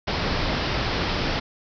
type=low-pass noise; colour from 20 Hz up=pink; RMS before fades=-25 dBFS; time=0.07-1.4 s; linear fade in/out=10 ms; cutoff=5400 Hz; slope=96 dB/octave; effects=none